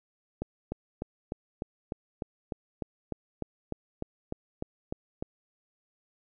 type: click train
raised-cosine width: 2 ms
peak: -19 dBFS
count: 17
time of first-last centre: 0.42-5.225 s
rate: 3.33 Hz
effects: none